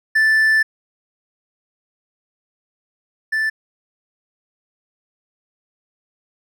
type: tone pair in turn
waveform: triangle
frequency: 1760 / 1760 Hz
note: A6 / A6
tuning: 0 / 0 cents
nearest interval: unison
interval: 0 cents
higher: neither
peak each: -10 / -15 dBFS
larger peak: first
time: 0.15-0.63 / 3.32-3.5 s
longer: first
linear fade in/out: 10 ms
effects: none